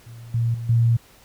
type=tone with level steps; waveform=sine; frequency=116.54 Hz; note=A#2; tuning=in tune; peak=-37 / -18 / -27 / -14 dBFS; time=0.06-0.97 s; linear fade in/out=10 ms; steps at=0.34 / 0.54 / 0.69 s; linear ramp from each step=5 ms; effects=pink hiss -52 dBFS RMS until 1.24 s